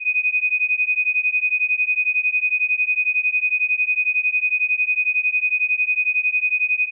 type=beating tone pair; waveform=sine; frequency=2489 / 2500 Hz; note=D#7 / D#7; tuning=0 / +8 cents; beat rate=11 Hz; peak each=-20 dBFS; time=0-6.91 s; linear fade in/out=50 ms; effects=none